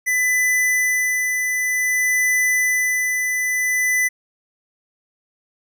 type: tone with tremolo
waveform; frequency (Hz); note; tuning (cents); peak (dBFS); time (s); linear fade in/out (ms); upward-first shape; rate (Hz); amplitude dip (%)
square; 2000; B6; +21; -16; 0.06-4.09; 20; sine; 0.54; 35
effects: none